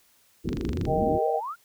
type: low-pass noise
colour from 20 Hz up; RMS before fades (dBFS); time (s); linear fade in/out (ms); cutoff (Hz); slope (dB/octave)
white; -30; 0.44-1.19; 20; 400; 48
type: click train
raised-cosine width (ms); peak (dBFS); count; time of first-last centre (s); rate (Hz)
0.2; -21; 10; 0.49-0.853; 24.8
type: exponential sweep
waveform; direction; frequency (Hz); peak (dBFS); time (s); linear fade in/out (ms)
sine; up; 46.25 to 1469; -30; 0.6-1.56; 50
type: harmonic tone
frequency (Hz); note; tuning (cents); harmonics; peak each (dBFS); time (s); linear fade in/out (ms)
156.3; D#3; +8; 3 / 4 / 5; -27 / -27 / -27; 0.86-1.41; 50
effects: white hiss -62 dBFS RMS until 1.64 s